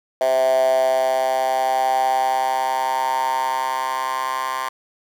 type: tone with high-pass filter sweep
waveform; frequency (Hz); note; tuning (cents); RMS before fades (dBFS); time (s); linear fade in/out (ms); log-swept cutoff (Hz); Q
10% pulse; 130.81; C3; 0; -20; 0.21-4.69; 2; 620 to 1100; 8.3
effects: none